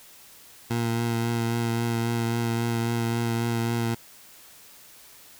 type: tone with vibrato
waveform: 20% pulse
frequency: 116.54 Hz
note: A#2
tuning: in tune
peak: -19 dBFS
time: 0.7-3.95 s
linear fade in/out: 10 ms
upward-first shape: triangle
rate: 3.7 Hz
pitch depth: 21 cents each way
effects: white hiss -50 dBFS RMS until 5.39 s